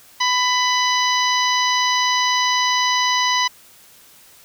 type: harmonic tone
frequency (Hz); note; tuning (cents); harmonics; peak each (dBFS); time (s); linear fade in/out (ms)
996; B5; +14; 1 / 2 / 3 / 4 / 5 / 6; -19 / -22 / -24 / -25 / -26 / -27; 0.2-3.48; 10
effects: white hiss -48 dBFS RMS until 4.44 s